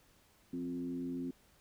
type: tone with frequency modulation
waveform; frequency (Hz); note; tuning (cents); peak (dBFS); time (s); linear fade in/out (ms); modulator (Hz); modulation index
sine; 262.5; C4; +6; -36; 0.53-1.31; 5; 87.6; 0.71
effects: pink hiss -67 dBFS RMS until 1.6 s